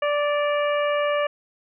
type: harmonic tone with a mistuned harmonic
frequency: 585 Hz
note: D5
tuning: 7 cents flat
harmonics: 1 / 2 / 3 / 4 / 5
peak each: -21 / -27 / -31 / -33 / -35 dBFS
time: 0.02-1.27 s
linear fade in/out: 5 ms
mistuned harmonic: 5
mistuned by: -41 cents
effects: none